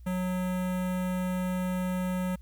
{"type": "tone with notch filter", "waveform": "square", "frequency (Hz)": 183.1, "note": "F#3", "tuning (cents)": -18, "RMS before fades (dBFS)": -30, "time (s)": [0.06, 2.36], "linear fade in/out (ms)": 10, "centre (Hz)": 4800, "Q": 0.79, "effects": ["added 60 Hz sine -45 dBFS peak until 2.41 s", "white hiss -72 dBFS RMS until 2.41 s"]}